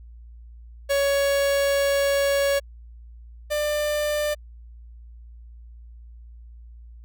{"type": "tone pair in turn", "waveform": "45% pulse", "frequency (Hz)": [559, 595.6], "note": ["C#5", "D5"], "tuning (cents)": [14, 24], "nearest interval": "minor second", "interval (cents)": 110, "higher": "second", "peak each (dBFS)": [-19, -22], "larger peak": "first", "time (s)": [[0.89, 2.6], [3.5, 4.35]], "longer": "first", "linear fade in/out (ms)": 20, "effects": ["added 58 Hz sine -41 dBFS peak until 7.04 s"]}